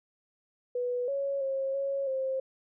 sine tone with pitch steps, 492 / 555 / 539 / 551 / 529 Hz, B4 / C#5 / C#5 / C#5 / C5, -7 / +2 / -49 / -11 / +19 cents, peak -28 dBFS, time 0.75-2.4 s, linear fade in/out 5 ms, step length 330 ms, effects none

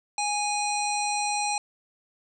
harmonic tone with a mistuned harmonic, 826 Hz, G#5, 10 cents flat, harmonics 1 / 3 / 5 / 7 / 9 / 10, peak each -27 / -32 / -34 / -35 / -37 / -37 dBFS, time 0.18-1.58 s, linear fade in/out 2 ms, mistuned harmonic 10, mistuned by -18 cents, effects none

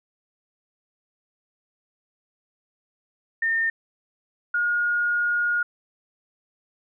sine tone pair in turn, 1817 / 1432.2 Hz, A#6 / F6, -45 / +43 cents, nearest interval major third, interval 412 cents, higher first, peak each -20 dBFS, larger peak neither, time 3.42-3.7 / 4.54-5.63 s, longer second, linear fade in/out 5 ms, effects none

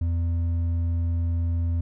sine tone with hard clipping, 84.6 Hz, E2, 45 cents sharp, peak -23 dBFS, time 0.01-1.81 s, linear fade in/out 5 ms, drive 4 dB, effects none

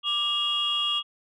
sine tone cluster, 1183 / 2837 / 3313 Hz, D6 / F7 / G#7, +12 / +27 / -5 cents, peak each -31 / -27 / -25 dBFS, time 0.03-1.03 s, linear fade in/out 50 ms, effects tanh soft clip ceiling -16 dBFS

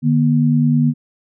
sine tone pair together, 150.19 / 240 Hz, D3 / B3, +39 / -49 cents, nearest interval minor sixth, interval 812 cents, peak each -14 dBFS, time 0.02-0.94 s, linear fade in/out 50 ms, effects none

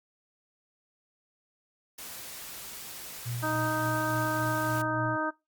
white noise, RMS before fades -42 dBFS, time 1.98-4.82 s, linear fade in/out 5 ms
sine tone with tremolo, 120 Hz, B2, 49 cents flat, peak -31 dBFS, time 3.25-5.17 s, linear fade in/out 20 ms, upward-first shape sine, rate 3.5 Hz, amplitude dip 50%
harmonic tone, 311.1 Hz, D#4, in tune, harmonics 1 / 2 / 3 / 4 / 5, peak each -34 / -34 / -34 / -34 / -34 dBFS, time 3.42-5.31 s, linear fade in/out 20 ms
effects noise-tail reverb RT60 0.2 s tail -20 dB re dry + Opus 48 kbps

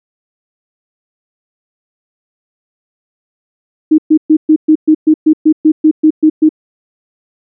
sine tone bursts, 311.1 Hz, D#4, in tune, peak -3 dBFS, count 14, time 3.91-6.492 s, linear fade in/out 10 ms, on 73 ms, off 120 ms, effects none

